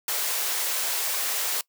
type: high-pass noise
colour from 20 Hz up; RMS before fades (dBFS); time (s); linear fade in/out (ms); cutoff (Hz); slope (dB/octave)
white; -27; 0.08-1.61; 2; 430; 24
effects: noise-tail reverb RT60 0.1 s tail -22 dB re dry